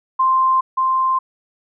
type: tone pair in turn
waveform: sine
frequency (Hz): 1046.5 / 1046.5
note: C6 / C6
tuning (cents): 0 / 0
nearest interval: unison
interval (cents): 0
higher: neither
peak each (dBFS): -12 / -14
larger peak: first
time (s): 0.19-0.61 / 0.77-1.19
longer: neither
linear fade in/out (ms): 10
effects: none